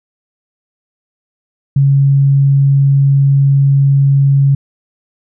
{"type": "tone", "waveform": "sine", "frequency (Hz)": 138.59, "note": "C#3", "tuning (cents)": 0, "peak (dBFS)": -6, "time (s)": [1.76, 4.55], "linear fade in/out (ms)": 5, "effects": []}